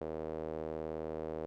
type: tone with band-pass filter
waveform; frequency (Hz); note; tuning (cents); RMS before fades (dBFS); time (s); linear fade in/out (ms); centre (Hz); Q
sawtooth; 78.9; D#2; +25; -40; 0.01-1.46; 0; 490; 2.7
effects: none